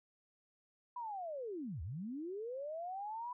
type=linear two-way sweep; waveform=sine; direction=down then up; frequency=998 to 69.9 to 998 Hz; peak=-40 dBFS; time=0.96-3.33 s; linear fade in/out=5 ms; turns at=1.82 s; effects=none